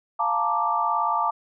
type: chord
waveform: sine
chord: Bb major seventh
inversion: second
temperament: equal with one note detuned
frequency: 698.5 / 874.4 / 932.3 / 1174.7 Hz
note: F5 / A5 / Bb5 / D6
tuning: 0 / -11 / 0 / 0 cents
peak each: -29 / -26 / -27 / -24 dBFS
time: 0.19-1.31 s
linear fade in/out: 10 ms
effects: none